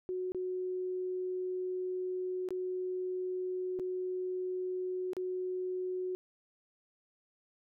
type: tone with dropouts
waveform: sine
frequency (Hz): 367.7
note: F#4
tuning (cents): -11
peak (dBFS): -33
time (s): 0.09-6.15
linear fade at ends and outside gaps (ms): 0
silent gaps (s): 0.32-0.347 / 2.488-2.506 / 3.79-3.797 / 5.133-5.167
effects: none